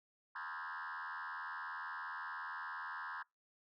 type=tone with frequency modulation; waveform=sine; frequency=1329 Hz; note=E6; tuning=14 cents sharp; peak=-40 dBFS; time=0.35-3.23 s; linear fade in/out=10 ms; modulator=82.8 Hz; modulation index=4.8; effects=noise-tail reverb RT60 0.2 s tail -26 dB re dry + tanh soft clip ceiling -40 dBFS